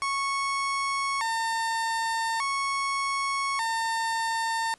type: tone with vibrato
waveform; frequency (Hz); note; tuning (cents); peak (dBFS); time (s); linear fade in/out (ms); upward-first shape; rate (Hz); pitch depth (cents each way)
30% pulse; 1000; B5; +21; -23; 0.02-4.74; 0; square; 0.42; 170
effects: pink hiss -59 dBFS RMS until 4.78 s + resampled to 24000 Hz